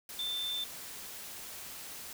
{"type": "tone in noise", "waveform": "sine", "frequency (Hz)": 3553, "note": "A7", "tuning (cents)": 16, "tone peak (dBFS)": -33, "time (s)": [0.19, 0.64], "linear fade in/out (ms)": 2, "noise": "white", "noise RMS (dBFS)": -45, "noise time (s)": [0.09, 2.13], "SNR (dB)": 9, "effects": []}